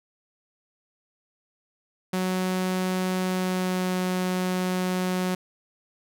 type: tone with pitch glide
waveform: sawtooth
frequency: 185 to 183.4 Hz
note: F#3 to F#3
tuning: 0 to -15 cents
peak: -20 dBFS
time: 2.13-5.35 s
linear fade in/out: 5 ms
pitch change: -15 cents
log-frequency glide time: 3.22-3.97 s
effects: none